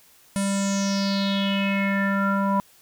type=tone with low-pass filter sweep; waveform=square; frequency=197.3 Hz; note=G3; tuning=11 cents sharp; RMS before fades=-23 dBFS; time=0.36-2.6 s; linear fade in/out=0 ms; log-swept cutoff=9700 to 1000 Hz; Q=6; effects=white hiss -55 dBFS RMS until 2.81 s